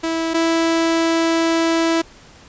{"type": "tone pair in turn", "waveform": "sawtooth", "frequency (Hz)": [327.2, 329.5], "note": ["E4", "E4"], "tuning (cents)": [-13, -1], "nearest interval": "unison", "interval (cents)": 12, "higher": "second", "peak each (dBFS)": [-15, -11], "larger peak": "second", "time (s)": [[0.03, 0.34], [0.34, 2.02]], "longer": "second", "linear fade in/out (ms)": 10, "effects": ["pink hiss -45 dBFS RMS until 2.48 s", "resampled to 16000 Hz"]}